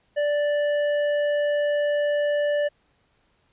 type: tone with tanh clipping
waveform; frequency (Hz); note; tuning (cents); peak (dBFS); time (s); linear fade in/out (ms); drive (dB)
triangle; 586; D5; -4; -22; 0.16-2.69; 20; 15
effects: pink hiss -66 dBFS RMS until 3.52 s + resampled to 8000 Hz